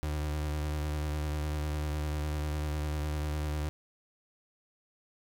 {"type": "tone with vibrato", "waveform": "35% pulse", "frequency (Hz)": 75.3, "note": "D2", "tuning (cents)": 44, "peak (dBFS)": -29, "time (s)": [0.03, 3.69], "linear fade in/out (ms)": 0, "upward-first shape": "sine", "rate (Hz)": 10, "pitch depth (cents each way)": 29, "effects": []}